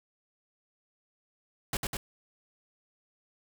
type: noise with echo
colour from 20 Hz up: pink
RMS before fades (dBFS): -31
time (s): 1.73-1.77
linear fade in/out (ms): 2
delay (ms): 100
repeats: 2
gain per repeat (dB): -2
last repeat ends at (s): 1.97
effects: none